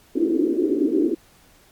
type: band-pass noise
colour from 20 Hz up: white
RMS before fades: -20 dBFS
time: 0.15-1.15 s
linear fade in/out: 10 ms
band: 280 to 370 Hz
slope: 48 dB/octave
effects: pink hiss -54 dBFS RMS until 1.71 s + MP3 96 kbps